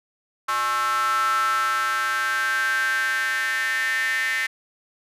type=tone with high-pass filter sweep; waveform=square; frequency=120.5 Hz; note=B2; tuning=42 cents flat; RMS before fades=-23 dBFS; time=0.48-4.47 s; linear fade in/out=10 ms; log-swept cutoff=1200 to 1900 Hz; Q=8.5; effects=resampled to 32000 Hz